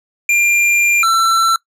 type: tone pair in turn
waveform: square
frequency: 2390 / 1341.3 Hz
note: D7 / E6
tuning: +30 / +30 cents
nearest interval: minor seventh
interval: 1000 cents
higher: first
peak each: -11 dBFS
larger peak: neither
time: 0.29-1.03 / 1.03-1.56 s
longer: first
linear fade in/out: 2 ms
effects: noise-tail reverb RT60 0.1 s tail -21 dB re dry + low-pass 11000 Hz 12 dB/octave